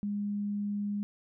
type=tone; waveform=sine; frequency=204.7 Hz; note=G#3; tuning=25 cents flat; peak=-30 dBFS; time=0.03-1.03 s; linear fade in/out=0 ms; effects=none